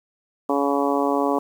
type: harmonic tone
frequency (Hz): 141.1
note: C#3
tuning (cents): +31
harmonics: 2 / 3 / 4 / 5 / 6 / 7 / 8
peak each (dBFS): -23 / -25 / -26 / -27 / -28 / -28 / -29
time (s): 0.49-1.39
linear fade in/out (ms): 5
effects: 8-bit